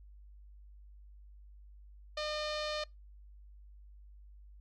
sawtooth tone with low-pass filter, 606 Hz, D#5, 46 cents flat, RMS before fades -37 dBFS, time 2.17-2.84 s, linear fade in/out 5 ms, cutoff 4400 Hz, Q 3.1, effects noise-tail reverb RT60 0.2 s tail -24 dB re dry + added 50 Hz sine -52 dBFS peak until 4.6 s

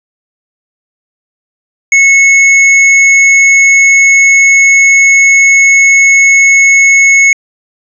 square tone, 2194 Hz, C#7, 18 cents flat, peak -3 dBFS, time 1.92-7.33 s, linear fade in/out 2 ms, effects resampled to 22050 Hz + 7-bit

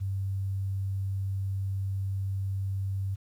sine tone, 97 Hz, G2, 18 cents flat, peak -28 dBFS, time 0-3.16 s, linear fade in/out 20 ms, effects 10-bit

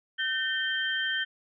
sine tone cluster, 1541 / 1810 / 3143 Hz, G6 / A6 / G7, -30 / +48 / +4 cents, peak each -31 dBFS, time 0.18-1.25 s, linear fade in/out 20 ms, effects none

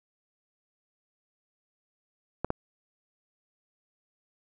clicks, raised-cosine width 1 ms, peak -14 / -13 dBFS, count 2, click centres 2.446 / 2.504 s, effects none

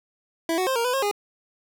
25% pulse tone with pitch steps, 329.8 / 370.7 / 526 / 466.1 / 498.8 / 538 / 410.4 Hz, E4 / F#4 / C5 / A#4 / B4 / C5 / G#4, +1 / +3 / +9 / 0 / +17 / +48 / -21 cents, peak -18 dBFS, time 0.49-1.113 s, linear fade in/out 2 ms, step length 89 ms, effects 10-bit

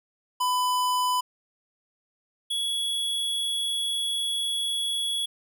square tone pair in turn, 1000 / 3364 Hz, B5 / G#7, +21 / +22 cents, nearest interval octave + major sixth, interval 2101 cents, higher second, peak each -23 / -26 dBFS, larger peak first, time 0.4-1.21 / 2.5-5.26 s, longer second, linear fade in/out 10 ms, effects none

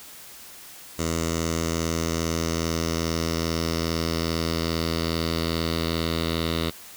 10% pulse tone with low-pass filter sweep, 82.41 Hz, E2, in tune, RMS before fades -26 dBFS, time 0.98-6.71 s, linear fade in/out 20 ms, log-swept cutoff 7100 to 4000 Hz, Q 4.3, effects white hiss -44 dBFS RMS until 6.96 s

